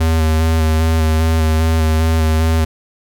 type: tone with vibrato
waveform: square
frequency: 80 Hz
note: D#2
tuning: 49 cents sharp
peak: -12 dBFS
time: 0-2.65 s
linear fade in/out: 10 ms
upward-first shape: square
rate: 2.5 Hz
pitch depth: 20 cents each way
effects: none